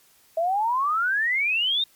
sine exponential sweep, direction up, 640 to 3740 Hz, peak -20 dBFS, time 0.37-1.84 s, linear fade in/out 5 ms, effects white hiss -58 dBFS RMS until 1.95 s + MP3 96 kbps

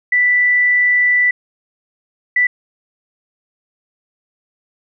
sine tone bursts at uneven times, 1975.5 Hz, B6, in tune, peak -10 dBFS, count 2, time 0.12-1.31 / 2.36-2.47 s, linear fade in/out 5 ms, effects none

